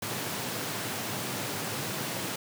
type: high-pass noise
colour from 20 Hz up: pink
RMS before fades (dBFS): -34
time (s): 0.02-2.36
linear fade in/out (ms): 5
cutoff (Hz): 100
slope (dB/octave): 96
effects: none